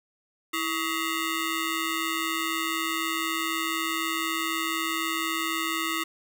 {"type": "ring-modulated tone", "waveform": "15% pulse", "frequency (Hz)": 798, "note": "G5", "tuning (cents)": 31, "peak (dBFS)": -17, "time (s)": [0.53, 6.04], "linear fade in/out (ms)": 10, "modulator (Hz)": 471, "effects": ["9-bit"]}